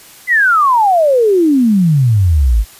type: exponential sweep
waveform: sine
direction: down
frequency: 2056 to 49 Hz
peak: -7 dBFS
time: 0.27-2.65 s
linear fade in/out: 50 ms
effects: white hiss -39 dBFS RMS until 2.79 s + resampled to 32000 Hz